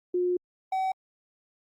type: tone pair in turn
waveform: sine / triangle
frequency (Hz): 358.4 / 759.4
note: F4 / F#5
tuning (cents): +45 / +45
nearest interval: octave + minor second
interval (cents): 1300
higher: second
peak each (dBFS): -23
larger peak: neither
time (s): 0.14-0.37 / 0.72-0.92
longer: first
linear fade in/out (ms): 5
effects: Opus 48 kbps